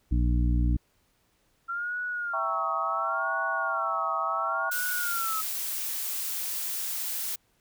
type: harmonic tone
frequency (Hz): 59.9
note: A#1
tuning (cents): +48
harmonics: 1 / 2 / 3 / 4 / 5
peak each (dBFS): -22 / -30 / -34 / -36 / -34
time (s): 0.11-0.77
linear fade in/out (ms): 10
type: tone with vibrato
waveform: sine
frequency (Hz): 1362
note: F6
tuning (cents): -44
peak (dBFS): -29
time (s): 1.68-5.42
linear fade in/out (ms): 20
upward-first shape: sine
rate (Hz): 0.71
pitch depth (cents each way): 130
type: chord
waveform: sine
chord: E diminished seventh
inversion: none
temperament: equal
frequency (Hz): 659.3 / 784 / 932.3 / 1108.7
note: E5 / G5 / Bb5 / Db6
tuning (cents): 0 / 0 / 0 / 0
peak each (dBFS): -34 / -35 / -37 / -31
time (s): 2.33-4.7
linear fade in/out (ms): 10
type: noise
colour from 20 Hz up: blue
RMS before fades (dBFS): -32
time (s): 4.71-7.36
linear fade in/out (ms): 10
effects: pink hiss -69 dBFS RMS until 7.6 s